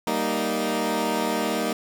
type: chord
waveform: 15% pulse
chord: Eb major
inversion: first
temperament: equal with one note detuned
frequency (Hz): 194.98 / 233.1 / 311.1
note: G3 / Bb3 / Eb4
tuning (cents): -9 / 0 / 0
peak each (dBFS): -23 / -20 / -21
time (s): 0.07-1.73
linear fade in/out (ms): 2
effects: none